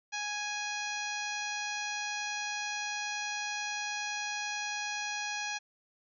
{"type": "harmonic tone", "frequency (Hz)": 830.6, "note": "G#5", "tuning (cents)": 0, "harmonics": [1, 2, 3, 4, 5, 6, 7, 8], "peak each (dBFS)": [-40, -39, -39, -45, -44, -48, -43, -49], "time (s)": [0.12, 5.59], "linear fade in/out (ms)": 20, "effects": []}